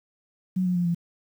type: tone with pitch steps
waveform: sine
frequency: 185 / 180.25 / 175.63 / 171.12 Hz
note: F#3 / F#3 / F3 / F3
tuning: 0 / -45 / +10 / -35 cents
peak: -21 dBFS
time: 0.56-0.948 s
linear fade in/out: 10 ms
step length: 97 ms
effects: 9-bit